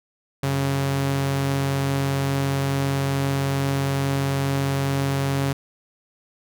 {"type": "tone pair together", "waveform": "sawtooth", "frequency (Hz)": [92.5, 137.6], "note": ["F#2", "C#3"], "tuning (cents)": [0, -12], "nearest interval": "perfect fifth", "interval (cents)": 688, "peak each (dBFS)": [-28, -17], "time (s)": [0.43, 5.53], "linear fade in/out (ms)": 5, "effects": []}